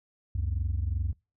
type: tone pair together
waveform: sine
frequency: 67.8 / 90.5 Hz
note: C#2 / F#2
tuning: -38 / -38 cents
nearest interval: perfect fourth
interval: 500 cents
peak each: -28 dBFS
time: 0.35-1.13 s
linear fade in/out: 5 ms
effects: noise-tail reverb RT60 0.3 s tail -26 dB re dry + tanh soft clip ceiling -22 dBFS